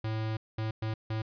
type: tone bursts at uneven times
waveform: square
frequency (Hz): 110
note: A2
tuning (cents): 0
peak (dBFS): -31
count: 4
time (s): 0.04-0.37 / 0.58-0.71 / 0.82-0.94 / 1.1-1.22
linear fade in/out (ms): 5
effects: resampled to 11025 Hz